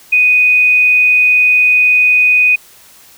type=tone; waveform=sine; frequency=2489 Hz; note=D#7; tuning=in tune; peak=-6 dBFS; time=0.12-2.56 s; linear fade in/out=10 ms; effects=white hiss -42 dBFS RMS until 3.17 s